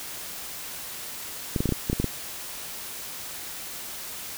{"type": "clicks", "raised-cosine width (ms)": 3, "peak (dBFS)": -11, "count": 9, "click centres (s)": [1.562, 1.605, 1.657, 1.691, 1.723, 1.899, 1.93, 2, 2.043], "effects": ["white hiss -37 dBFS RMS until 4.37 s"]}